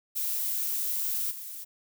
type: noise with level steps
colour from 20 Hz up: violet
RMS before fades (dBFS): -30 / -40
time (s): 0.15-1.65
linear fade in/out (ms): 20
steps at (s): 1.3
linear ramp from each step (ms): 20
effects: none